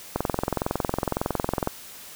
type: click train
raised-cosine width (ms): 1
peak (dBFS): -9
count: 34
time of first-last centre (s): 0.16-1.674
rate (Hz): 21.8
effects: white hiss -43 dBFS RMS until 2.15 s